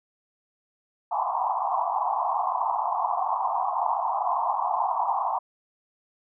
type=band-pass noise; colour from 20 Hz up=white; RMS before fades=-26 dBFS; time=1.11-5.39 s; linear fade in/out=10 ms; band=690 to 1100 Hz; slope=96 dB/octave; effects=none